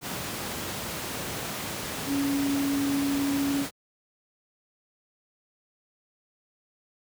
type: tone in noise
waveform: sine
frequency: 279.7 Hz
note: C#4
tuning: 16 cents sharp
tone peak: -24 dBFS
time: 2.06-3.66 s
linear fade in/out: 50 ms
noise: pink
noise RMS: -33 dBFS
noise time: 0.01-3.71 s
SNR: +6 dB
effects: high-pass 100 Hz 12 dB/octave